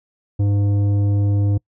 sine tone with tanh clipping, 101.3 Hz, G#2, 43 cents flat, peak -16 dBFS, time 0.39-1.58 s, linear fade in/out 10 ms, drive 10 dB, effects noise-tail reverb RT60 0.1 s tail -26 dB re dry

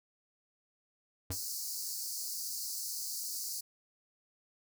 square tone with exponential decay, 92.5 Hz, F#2, in tune, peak -33 dBFS, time 1.3-1.4 s, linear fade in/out 5 ms, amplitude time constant 21 ms
pink high-pass noise, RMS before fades -39 dBFS, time 1.31-3.61 s, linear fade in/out 10 ms, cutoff 4400 Hz, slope 96 dB/octave
effects none

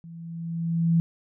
sine tone with level ramp, 166.7 Hz, E3, 20 cents sharp, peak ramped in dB -40 to -16 dBFS, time 0.04-1 s, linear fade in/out 0 ms, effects none

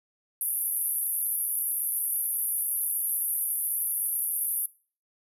white band-pass noise, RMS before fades -29 dBFS, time 0.41-4.66 s, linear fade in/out 2 ms, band 10000 to 13000 Hz, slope 96 dB/octave, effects noise-tail reverb RT60 0.4 s tail -21 dB re dry

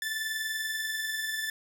sawtooth tone pair together, 1755 / 1775.4 Hz, A6 / A6, -5 / +15 cents, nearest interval unison, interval 20 cents, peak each -28 / -35 dBFS, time 0.02-1.5 s, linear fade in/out 2 ms, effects none

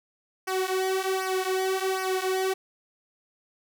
sawtooth tone with flanger, 377.6 Hz, F#4, 35 cents sharp, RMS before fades -27 dBFS, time 0.47-2.54 s, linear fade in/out 10 ms, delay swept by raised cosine 0.26 to 4.56 ms, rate 1.3 Hz, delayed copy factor -0.85, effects none

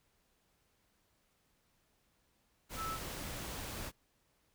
sine tone in noise, 1312 Hz, E6, 9 cents flat, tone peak -38 dBFS, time 2.76-2.99 s, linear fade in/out 50 ms, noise pink, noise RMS -43 dBFS, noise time 2.69-3.92 s, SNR +2 dB, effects pink hiss -75 dBFS RMS until 4.54 s

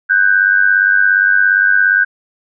sine tone pair together, 1496.7 / 1594 Hz, F#6 / G6, +19 / +28 cents, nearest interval minor second, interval 109 cents, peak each -11 dBFS, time 0.09-2.05 s, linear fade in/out 20 ms, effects none

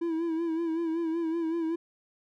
triangle tone with vibrato, 329.6 Hz, E4, in tune, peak -25 dBFS, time 0.01-1.76 s, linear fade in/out 10 ms, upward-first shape sine, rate 5.3 Hz, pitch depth 57 cents each way, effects none

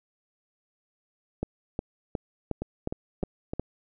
two click trains, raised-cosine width 2 ms, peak -15 / -18 dBFS, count 7 / 4, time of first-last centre 1.43-3.596 / 2.62-3.535 s, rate 2.77 / 3.28 Hz, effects none

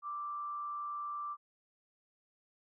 sine tone with frequency modulation, 1174.7 Hz, D6, in tune, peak -37 dBFS, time 0.02-1.37 s, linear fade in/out 50 ms, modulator 148 Hz, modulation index 0.23, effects none

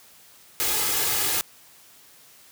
white noise with comb filter, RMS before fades -24 dBFS, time 0.6-1.41 s, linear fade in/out 0 ms, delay 2.4 ms, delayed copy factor +0.55, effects white hiss -52 dBFS RMS until 2.51 s + high-pass 60 Hz 12 dB/octave

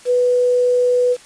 sine tone with quantisation, 493.9 Hz, B4, in tune, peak -12 dBFS, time 0.05-1.17 s, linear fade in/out 50 ms, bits 6, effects white hiss -44 dBFS RMS until 1.25 s + resampled to 22050 Hz

